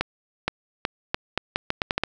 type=accelerating click train; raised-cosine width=0.3 ms; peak=-6 dBFS; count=11; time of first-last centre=0.01-2.036 s; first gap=470 ms; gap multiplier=0.79; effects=none